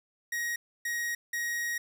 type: tone bursts at uneven times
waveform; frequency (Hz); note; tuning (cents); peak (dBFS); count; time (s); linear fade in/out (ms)
45% pulse; 1888; A#6; +22; -30; 3; 0.32-0.56 / 0.85-1.15 / 1.33-1.78; 5
effects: none